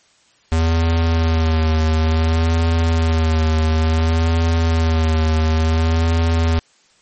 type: tone with vibrato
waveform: square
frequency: 80.9 Hz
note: E2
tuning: 32 cents flat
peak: -14 dBFS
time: 0.52-6.59 s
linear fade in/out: 0 ms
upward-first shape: sine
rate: 0.57 Hz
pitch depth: 35 cents each way
effects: white hiss -55 dBFS RMS until 7.01 s + MP3 32 kbps